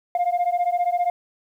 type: beating tone pair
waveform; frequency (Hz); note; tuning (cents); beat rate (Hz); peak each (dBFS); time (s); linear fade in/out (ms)
sine; 698.5 / 713.5; F5 / F5; 0 / +37; 15; -20; 0.15-1.1; 2
effects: tanh soft clip ceiling -16 dBFS + 9-bit